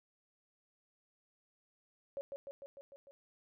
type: tone with echo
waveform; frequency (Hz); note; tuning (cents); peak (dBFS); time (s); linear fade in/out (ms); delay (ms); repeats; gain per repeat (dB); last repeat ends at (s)
sine; 556; C#5; +5; -37; 2.17-2.21; 0; 150; 6; -3; 3.11
effects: none